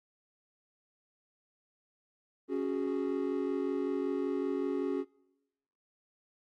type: chord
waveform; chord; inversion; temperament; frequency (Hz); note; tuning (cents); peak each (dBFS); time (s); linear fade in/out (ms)
triangle; C# suspended fourth; none; equal; 277.2 / 370 / 415.3; C#4 / F#4 / G#4; 0 / 0 / 0; -32 / -32 / -34; 2.48-5.05; 50
effects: noise-tail reverb RT60 1.0 s tail -26 dB re dry + Opus 24 kbps